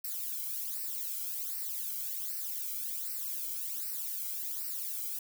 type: noise with flanger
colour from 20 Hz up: violet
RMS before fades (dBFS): -37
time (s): 0.04-5.19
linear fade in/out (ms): 5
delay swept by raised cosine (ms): 0.29 to 1.12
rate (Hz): 1.3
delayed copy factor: -1
effects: none